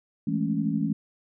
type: chord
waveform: sine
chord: A major seventh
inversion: second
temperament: equal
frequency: 164.81 / 207.7 / 220 / 277.2 Hz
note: E3 / G#3 / A3 / C#4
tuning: 0 / 0 / 0 / 0 cents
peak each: -29 dBFS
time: 0.27-0.93 s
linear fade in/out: 5 ms
effects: none